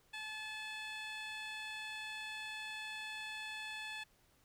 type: tone with band-pass filter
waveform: 15% pulse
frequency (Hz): 864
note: A5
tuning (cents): -32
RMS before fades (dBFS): -45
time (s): 0.13-4.04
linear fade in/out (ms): 10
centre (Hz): 2800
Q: 0.76
effects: pink hiss -71 dBFS RMS until 4.44 s